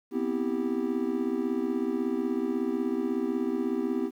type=chord; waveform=triangle; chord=C major seventh; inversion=third; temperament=just; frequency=245.3 / 261.6 / 327 / 392.4 Hz; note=B3 / C4 / E4 / G4; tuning=-12 / 0 / -14 / +2 cents; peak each=-30 dBFS; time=0.11-4.11 s; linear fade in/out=50 ms; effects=10-bit